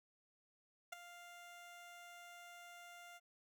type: tone with ADSR envelope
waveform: 15% pulse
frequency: 698.5 Hz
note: F5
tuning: in tune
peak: -35 dBFS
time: 0.92-3.2 s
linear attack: 9 ms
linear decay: 10 ms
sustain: -13 dB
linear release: 36 ms
effects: none